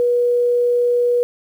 sine tone, 484.8 Hz, B4, 32 cents flat, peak -13 dBFS, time 0-1.23 s, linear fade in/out 0 ms, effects 8-bit

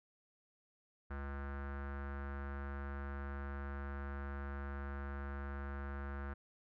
square tone with low-pass filter, 69.9 Hz, C#2, 15 cents sharp, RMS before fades -43 dBFS, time 1.1-6.34 s, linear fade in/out 10 ms, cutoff 1500 Hz, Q 4.1, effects none

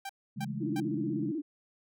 sawtooth tone bursts, 786 Hz, G5, 4 cents sharp, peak -33 dBFS, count 3, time 0.05-0.802 s, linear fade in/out 5 ms, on 44 ms, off 310 ms
sine chord, A major seventh, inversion first, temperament just, 137.5 / 165 / 206.2 / 220 Hz, C#3 / E3 / G#3 / A3, -14 / +2 / -12 / 0 cents, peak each -38 / -41 / -37 / -42 dBFS, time 0.36-1.32 s, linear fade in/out 20 ms
sine tone with vibrato, 309.9 Hz, D#4, 7 cents flat, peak -31 dBFS, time 0.6-1.42 s, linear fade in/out 20 ms, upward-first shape square, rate 16 Hz, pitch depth 110 cents each way
effects none

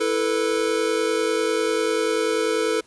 square chord, E suspended fourth, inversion none, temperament equal with one note detuned, 329.6 / 440 / 490.2 Hz, E4 / A4 / B4, 0 / 0 / -13 cents, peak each -28 / -23 / -26 dBFS, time 0-2.81 s, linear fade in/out 10 ms, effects pink hiss -55 dBFS RMS until 2.86 s + resampled to 24000 Hz

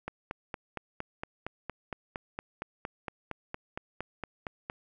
click train, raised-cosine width 0.5 ms, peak -20 dBFS, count 21, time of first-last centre 0.08-4.699 s, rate 4.33 Hz, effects none

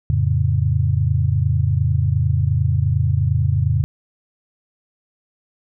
sine chord, F augmented, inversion none, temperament equal, 87.31 / 110 / 138.59 Hz, F2 / A2 / C#3, 0 / 0 / 0 cents, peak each -19 dBFS, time 0.1-3.84 s, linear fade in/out 0 ms, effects none

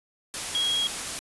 sine tone in noise, 3291 Hz, G#7, 16 cents flat, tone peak -23 dBFS, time 0.55-0.87 s, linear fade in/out 0 ms, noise white, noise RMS -32 dBFS, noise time 0.34-1.19 s, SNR +6 dB, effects resampled to 24000 Hz

